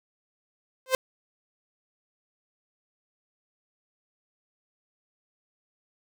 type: tone with exponential growth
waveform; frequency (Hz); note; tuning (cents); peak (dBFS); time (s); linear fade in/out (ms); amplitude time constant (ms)
sawtooth; 520; C5; -11; -12; 0.86-0.95; 1; 18
effects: none